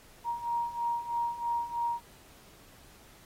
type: beating tone pair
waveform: sine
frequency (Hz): 940 / 943.1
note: A#5 / A#5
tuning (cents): +14 / +20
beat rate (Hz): 3.1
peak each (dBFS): -35 / -31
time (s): 0.24-2.01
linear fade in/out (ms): 50
effects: pink hiss -57 dBFS RMS until 3.25 s + AAC 48 kbps